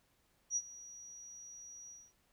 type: tone with ADSR envelope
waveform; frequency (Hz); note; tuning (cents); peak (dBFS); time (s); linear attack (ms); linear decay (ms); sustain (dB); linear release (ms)
sine; 5790; F#8; -38; -30; 0.5-2.13; 62; 49; -19; 230
effects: pink hiss -74 dBFS RMS until 2.32 s